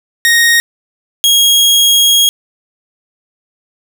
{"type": "tone pair in turn", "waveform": "sawtooth", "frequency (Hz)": [1864.7, 3282], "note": ["A#6", "G#7"], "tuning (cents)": [0, -21], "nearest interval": "minor seventh", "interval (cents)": 979, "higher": "second", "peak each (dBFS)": -3, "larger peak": "neither", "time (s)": [[0.25, 0.6], [1.24, 2.29]], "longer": "second", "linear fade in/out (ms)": 0, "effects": ["7-bit"]}